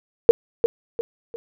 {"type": "tone with echo", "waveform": "sine", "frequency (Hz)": 464, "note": "A#4", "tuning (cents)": -8, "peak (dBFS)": -3, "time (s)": [0.29, 0.31], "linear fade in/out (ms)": 0, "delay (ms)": 350, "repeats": 3, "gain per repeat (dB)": -9, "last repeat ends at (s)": 1.36, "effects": []}